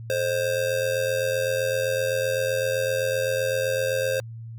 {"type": "tone with amplitude modulation", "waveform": "square", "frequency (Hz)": 527, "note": "C5", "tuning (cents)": 12, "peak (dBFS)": -20, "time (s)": [0.1, 4.2], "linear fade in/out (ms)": 0, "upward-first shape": "sine", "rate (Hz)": 87.8, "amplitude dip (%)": 70, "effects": ["added 114 Hz sine -35 dBFS peak until 4.58 s"]}